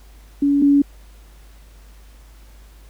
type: tone pair in turn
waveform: sine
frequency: 283.5 / 283.5 Hz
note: C#4 / C#4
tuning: +39 / +39 cents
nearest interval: unison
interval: 0 cents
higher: neither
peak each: -13 / -10 dBFS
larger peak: second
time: 0.42-0.62 / 0.62-0.82 s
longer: neither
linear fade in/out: 5 ms
effects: added 51 Hz sine -42 dBFS peak until 2.89 s + pink hiss -53 dBFS RMS until 2.89 s